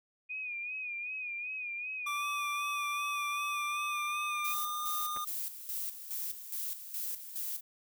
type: tone with vibrato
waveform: sine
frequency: 2462 Hz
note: D#7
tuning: 19 cents flat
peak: -36 dBFS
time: 0.29-4.54 s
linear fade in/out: 20 ms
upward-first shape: sine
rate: 2.6 Hz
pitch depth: 63 cents each way
type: tone with pitch glide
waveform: square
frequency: 1166 to 1215.5 Hz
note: D6 to D#6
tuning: -13 to -41 cents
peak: -35 dBFS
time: 2.06-5.25 s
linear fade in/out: 10 ms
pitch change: +72 cents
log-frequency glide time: 3.34-4.91 s
type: noise with tremolo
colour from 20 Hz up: violet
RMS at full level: -37 dBFS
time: 4.44-7.61 s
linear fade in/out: 10 ms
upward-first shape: square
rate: 2.4 Hz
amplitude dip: 65%
type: clicks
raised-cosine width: 0.5 ms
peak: -31 dBFS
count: 2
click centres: 5.163 / 5.172 s
effects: none